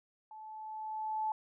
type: tone with level ramp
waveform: sine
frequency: 868 Hz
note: A5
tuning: 24 cents flat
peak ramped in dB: -47 to -30 dBFS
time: 0.31-1.32 s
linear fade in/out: 2 ms
effects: none